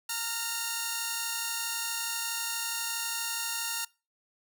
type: tone pair together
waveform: 5% pulse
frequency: 920.5 / 1396.9 Hz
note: A#5 / F6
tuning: -22 / 0 cents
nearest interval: perfect fifth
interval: 722 cents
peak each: -22 dBFS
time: 0.09-3.85 s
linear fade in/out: 5 ms
effects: noise-tail reverb RT60 0.3 s tail -23 dB re dry